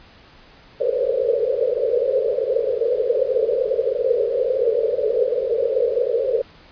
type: band-pass noise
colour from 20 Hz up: white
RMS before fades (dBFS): -20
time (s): 0.8-6.42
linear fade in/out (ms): 10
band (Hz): 430 to 550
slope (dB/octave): 96
effects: pink hiss -48 dBFS RMS until 6.71 s + resampled to 11025 Hz